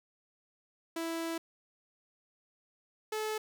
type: tone pair in turn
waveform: sawtooth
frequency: 330 / 432 Hz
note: E4 / A4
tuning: +2 / -32 cents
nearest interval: perfect fourth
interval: 466 cents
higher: second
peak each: -30 / -29 dBFS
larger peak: second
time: 0.96-1.38 / 3.12-3.38 s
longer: first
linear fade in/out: 5 ms
effects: none

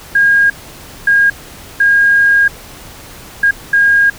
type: tone bursts at uneven times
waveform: sine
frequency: 1626 Hz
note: G#6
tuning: 37 cents flat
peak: -6 dBFS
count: 5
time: 0.15-0.5 / 1.07-1.3 / 1.8-2.48 / 3.43-3.51 / 3.73-4.1 s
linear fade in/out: 5 ms
effects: pink hiss -34 dBFS RMS until 4.18 s

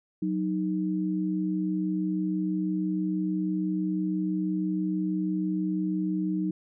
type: tone pair together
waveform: sine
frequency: 184.98 / 311.1 Hz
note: F#3 / D#4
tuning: 0 / 0 cents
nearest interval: major sixth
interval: 900 cents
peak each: -28 dBFS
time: 0.22-6.51 s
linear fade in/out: 5 ms
effects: none

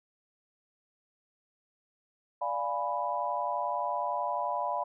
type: chord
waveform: sine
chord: D diminished seventh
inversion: none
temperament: equal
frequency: 587.3 / 698.5 / 830.6 / 987.8 Hz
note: D5 / F5 / Ab5 / Cb6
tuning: 0 / 0 / 0 / 0 cents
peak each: -36 / -35 / -36 / -32 dBFS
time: 2.41-4.84 s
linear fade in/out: 10 ms
effects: none

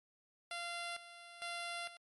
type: tone with tremolo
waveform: 10% pulse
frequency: 691 Hz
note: F5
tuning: 19 cents flat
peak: -32 dBFS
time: 0.51-1.97 s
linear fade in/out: 2 ms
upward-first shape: square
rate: 1.1 Hz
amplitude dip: 75%
effects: MP3 48 kbps

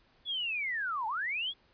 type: linear two-way sweep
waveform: sine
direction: down then up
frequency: 3449 to 831 to 3449 Hz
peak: -31 dBFS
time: 0.25-1.54 s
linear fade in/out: 50 ms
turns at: 1.07 s
effects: pink hiss -66 dBFS RMS until 1.73 s + resampled to 11025 Hz

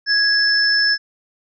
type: tone pair together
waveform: sine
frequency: 1661.2 / 5274 Hz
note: G#6 / E8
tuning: 0 / 0 cents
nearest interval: octave + minor sixth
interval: 2000 cents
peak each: -16 dBFS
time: 0.06-0.98 s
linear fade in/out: 50 ms
effects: none

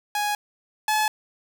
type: tone pair in turn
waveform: sawtooth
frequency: 830.6 / 857.4 Hz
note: G#5 / A5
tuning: 0 / -45 cents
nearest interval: minor second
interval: 55 cents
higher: second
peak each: -19 / -16 dBFS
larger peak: second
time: 0.15-0.35 / 0.88-1.08 s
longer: neither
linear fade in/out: 2 ms
effects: none

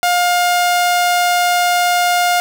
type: tone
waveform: sawtooth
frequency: 709 Hz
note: F5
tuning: 26 cents sharp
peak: -8 dBFS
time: 0.03-2.4 s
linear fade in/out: 0 ms
effects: none

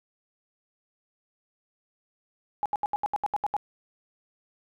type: tone bursts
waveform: sine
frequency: 830.6 Hz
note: G#5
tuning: in tune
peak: -23 dBFS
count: 10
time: 2.63-3.566 s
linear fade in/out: 0 ms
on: 27 ms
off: 74 ms
effects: none

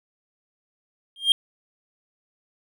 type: tone with exponential growth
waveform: triangle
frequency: 3209 Hz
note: G7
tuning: 40 cents sharp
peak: -8 dBFS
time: 1.16-1.32 s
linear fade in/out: 1 ms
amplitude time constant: 34 ms
effects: none

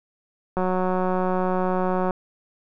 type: click train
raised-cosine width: 1 ms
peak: -11 dBFS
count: 284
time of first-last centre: 0.57-2.108 s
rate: 184 Hz
effects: none

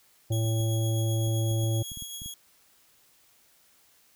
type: harmonic tone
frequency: 112.2 Hz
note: A2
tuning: 34 cents sharp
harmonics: 1 / 3 / 5 / 7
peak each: -24 / -35 / -38 / -47 dBFS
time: 0.3-1.83 s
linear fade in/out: 10 ms
type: tone with tremolo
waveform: 15% pulse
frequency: 3322 Hz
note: G#7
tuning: in tune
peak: -28 dBFS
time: 0.32-2.34 s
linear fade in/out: 2 ms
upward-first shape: triangle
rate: 7.8 Hz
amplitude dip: 40%
type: clicks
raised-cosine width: 5 ms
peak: -31 dBFS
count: 10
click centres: 0.451 / 0.604 / 1.276 / 1.513 / 1.638 / 1.918 / 1.973 / 2.023 / 2.219 / 2.26 s
effects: white hiss -62 dBFS RMS until 4.15 s

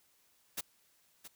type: noise with echo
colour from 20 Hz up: white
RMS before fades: -37 dBFS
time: 0.57-0.61 s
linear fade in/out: 10 ms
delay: 670 ms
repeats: 1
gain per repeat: -12 dB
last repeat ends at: 1.28 s
effects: white hiss -70 dBFS RMS until 1.35 s

